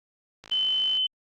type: click train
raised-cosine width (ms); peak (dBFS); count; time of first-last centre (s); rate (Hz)
0.2; -26; 29; 0.44-0.971; 52.7
type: tone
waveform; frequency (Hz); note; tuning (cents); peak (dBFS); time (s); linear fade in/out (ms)
sine; 3048; G7; -49; -22; 0.51-1.07; 10
effects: Opus 48 kbps